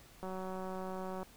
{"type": "click train", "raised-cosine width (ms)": 1, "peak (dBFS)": -29, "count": 188, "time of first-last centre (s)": [0.23, 1.23], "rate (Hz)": 187, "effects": ["pink hiss -59 dBFS RMS until 1.36 s"]}